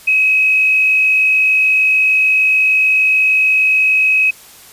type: tone with frequency modulation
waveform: sine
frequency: 2550 Hz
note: D#7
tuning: 42 cents sharp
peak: -9 dBFS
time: 0.07-4.31 s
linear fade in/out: 10 ms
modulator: 53.3 Hz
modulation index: 0.6
effects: white hiss -40 dBFS RMS until 4.72 s + resampled to 32000 Hz